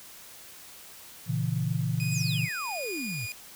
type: chord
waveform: sine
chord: A# diminished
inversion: none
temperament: equal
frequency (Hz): 116.54 / 138.59 / 164.81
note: A#2 / C#3 / E3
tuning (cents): 0 / 0 / 0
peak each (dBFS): -30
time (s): 1.26-2.49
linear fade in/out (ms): 50
type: tone with pitch glide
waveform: sawtooth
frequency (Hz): 2489 to 2446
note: D#7 to D#7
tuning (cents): 0 to -30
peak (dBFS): -31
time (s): 2-3.32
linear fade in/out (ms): 0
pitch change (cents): -30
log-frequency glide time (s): 2.35-2.98
type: exponential sweep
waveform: sine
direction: down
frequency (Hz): 8240 to 100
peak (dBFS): -33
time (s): 2.11-3.27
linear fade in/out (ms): 20
effects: white hiss -48 dBFS RMS until 3.55 s